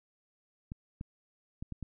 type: clicks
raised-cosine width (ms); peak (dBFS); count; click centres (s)
5; -27; 5; 0.719 / 1.011 / 1.625 / 1.723 / 1.827
effects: none